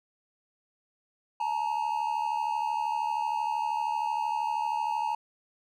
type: tone pair together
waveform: triangle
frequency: 859.4 / 932.3 Hz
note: A5 / A#5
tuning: -41 / 0 cents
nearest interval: minor second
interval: 141 cents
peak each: -28 / -28 dBFS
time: 1.4-5.15 s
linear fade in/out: 5 ms
effects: none